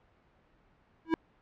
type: tone with exponential growth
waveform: square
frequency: 325.6 Hz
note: E4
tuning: 21 cents flat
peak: -21 dBFS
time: 1.05-1.14 s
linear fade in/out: 1 ms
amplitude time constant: 18 ms
effects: pink hiss -66 dBFS RMS until 1.41 s + low-pass 2000 Hz 12 dB/octave